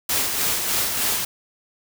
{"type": "noise with tremolo", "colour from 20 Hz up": "white", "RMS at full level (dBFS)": -21, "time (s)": [0.09, 1.25], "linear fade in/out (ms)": 5, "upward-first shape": "sine", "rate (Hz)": 3.3, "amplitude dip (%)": 40, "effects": []}